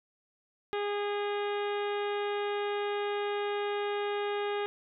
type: harmonic tone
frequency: 409.9 Hz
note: G#4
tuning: 23 cents flat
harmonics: 1 / 2 / 3 / 4 / 5 / 6 / 7 / 8 / 9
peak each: -31 / -37 / -41 / -43 / -45 / -47 / -48 / -49 / -50 dBFS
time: 0.73-4.66 s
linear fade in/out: 0 ms
effects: none